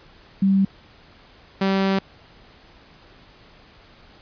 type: tone pair in turn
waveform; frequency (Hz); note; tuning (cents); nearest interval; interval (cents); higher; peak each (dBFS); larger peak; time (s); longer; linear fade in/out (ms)
sine / sawtooth; 194.3 / 193.49; G3 / G3; -15 / -22; unison; 7; first; -14; neither; 0.42-0.65 / 1.61-1.99; second; 5
effects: pink hiss -50 dBFS RMS until 4.21 s + resampled to 11025 Hz